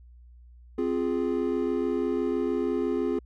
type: chord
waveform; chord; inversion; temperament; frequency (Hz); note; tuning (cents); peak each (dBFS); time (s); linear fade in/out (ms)
triangle; F minor; second; equal; 261.6 / 349.2 / 415.3; C4 / F4 / Ab4; 0 / 0 / 0; -27; 0.78-3.19; 5
effects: added 60 Hz sine -48 dBFS peak until 3.25 s